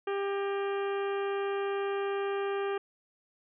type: harmonic tone with a mistuned harmonic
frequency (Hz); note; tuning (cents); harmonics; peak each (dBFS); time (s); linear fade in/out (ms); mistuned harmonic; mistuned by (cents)
397.5; G4; +24; 1 / 2 / 3 / 4 / 5 / 6 / 7 / 8; -30 / -39 / -40 / -43 / -48 / -48 / -49 / -52; 0.07-2.78; 5; 5; -86
effects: none